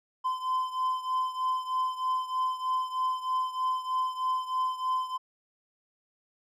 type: beating tone pair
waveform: triangle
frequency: 1026 / 1029.2 Hz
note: C6 / C6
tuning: -34 / -29 cents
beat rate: 3.2 Hz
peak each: -27 / -31 dBFS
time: 0.24-5.18 s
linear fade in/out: 20 ms
effects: none